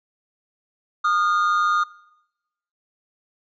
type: tone pair together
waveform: triangle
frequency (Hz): 1224.7 / 1411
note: D#6 / F6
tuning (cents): -28 / +17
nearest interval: major second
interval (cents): 245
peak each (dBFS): -16 / -22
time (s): 1.04-1.84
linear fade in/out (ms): 10
effects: noise-tail reverb RT60 0.9 s tail -22 dB re dry + resampled to 16000 Hz